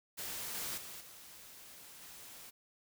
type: noise with level steps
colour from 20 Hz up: white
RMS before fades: -42 / -40 / -48 / -54 / -52 dBFS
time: 0.17-2.51 s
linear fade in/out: 20 ms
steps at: 0.54 / 0.77 / 1 / 2.01 s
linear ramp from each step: 10 ms
effects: none